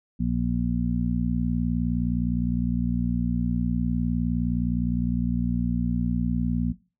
harmonic tone, 59.6 Hz, A#1, 39 cents sharp, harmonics 1 / 2 / 3 / 4, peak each -29 / -31 / -25 / -27 dBFS, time 0.19-6.73 s, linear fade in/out 20 ms, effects noise-tail reverb RT60 0.3 s tail -18 dB re dry

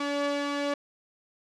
sawtooth tone pair together, 286.5 / 571 Hz, D4 / D5, -43 / -49 cents, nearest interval octave, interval 1194 cents, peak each -26 dBFS, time 0-0.74 s, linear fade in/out 5 ms, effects low-pass 5000 Hz 12 dB/octave

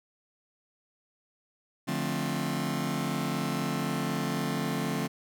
sawtooth chord, D minor seventh, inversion none, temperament just, 146.83 / 176.2 / 220.2 / 264.3 Hz, D3 / F3 / A3 / C4, 0 / +16 / +2 / +18 cents, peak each -30 dBFS, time 1.87-5.08 s, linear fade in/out 20 ms, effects none

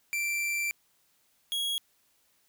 45% pulse tone pair in turn, 2350 / 3314 Hz, D7 / G#7, +1 / -4 cents, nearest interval tritone, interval 595 cents, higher second, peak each -28 dBFS, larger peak neither, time 0.13-0.71 / 1.52-1.78 s, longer first, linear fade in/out 0 ms, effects white hiss -69 dBFS RMS until 2.48 s

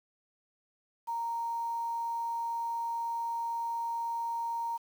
sine tone with quantisation, 929 Hz, A#5, 6 cents flat, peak -31 dBFS, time 1.07-4.78 s, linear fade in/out 20 ms, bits 9, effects none

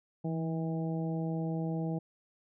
harmonic tone with a mistuned harmonic, 161.4 Hz, E3, 36 cents flat, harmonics 1 / 2 / 3 / 4 / 5, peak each -32 / -38 / -42 / -44 / -46 dBFS, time 0.24-1.99 s, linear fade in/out 10 ms, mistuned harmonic 1, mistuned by +31 cents, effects none

